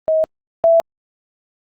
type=tone pair in turn; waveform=sine; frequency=634 / 663.8 Hz; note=D#5 / E5; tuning=+32 / +12 cents; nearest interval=minor second; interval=80 cents; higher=second; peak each=-12 / -8 dBFS; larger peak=second; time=0.08-0.24 / 0.64-0.8 s; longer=neither; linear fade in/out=0 ms; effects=Opus 32 kbps